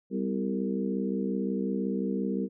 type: harmonic tone with a mistuned harmonic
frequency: 65.6 Hz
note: C2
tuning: 5 cents sharp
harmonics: 3 / 4 / 5 / 6 / 7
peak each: -30 / -33 / -36 / -37 / -36 dBFS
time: 0.1-2.49 s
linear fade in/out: 50 ms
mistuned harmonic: 4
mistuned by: -53 cents
effects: none